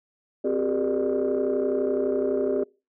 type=tone cluster; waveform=sine; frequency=262 / 373.2 / 405.2 / 464.6 / 596 Hz; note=C4 / F#4 / G#4 / A#4 / D5; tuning=+2 / +15 / -43 / -6 / +25 cents; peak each=-28 / -28 / -24 / -31 / -28 dBFS; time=0.44-2.64 s; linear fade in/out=10 ms; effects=noise-tail reverb RT60 0.3 s tail -25 dB re dry + tanh soft clip ceiling -16 dBFS